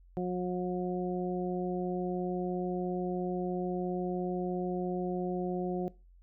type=harmonic tone; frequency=180.6 Hz; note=F#3; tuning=42 cents flat; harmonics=1 / 2 / 3 / 4; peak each=-33 / -34 / -40 / -40 dBFS; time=0.17-5.88 s; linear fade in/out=0 ms; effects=noise-tail reverb RT60 0.3 s tail -22 dB re dry + added 44 Hz sine -55 dBFS peak until 6.22 s